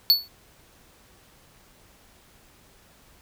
square tone with exponential decay, 4439 Hz, C#8, 2 cents sharp, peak -11 dBFS, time 0.1-0.28 s, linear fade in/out 0 ms, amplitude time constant 38 ms, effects pink hiss -56 dBFS RMS until 3.21 s

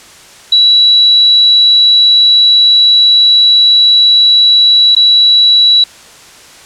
sine tone with dropouts, 3922 Hz, B7, 13 cents flat, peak -3 dBFS, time 0.52-5.84 s, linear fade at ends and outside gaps 5 ms, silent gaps 4.951-4.964 s, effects white hiss -36 dBFS RMS until 6.65 s + low-pass 8000 Hz 12 dB/octave

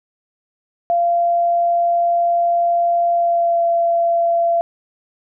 sine tone with pitch glide, 689 to 680.7 Hz, F5 to F5, -24 to -45 cents, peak -13 dBFS, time 0.9-4.61 s, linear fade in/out 0 ms, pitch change -21 cents, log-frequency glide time 3.13-3.64 s, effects none

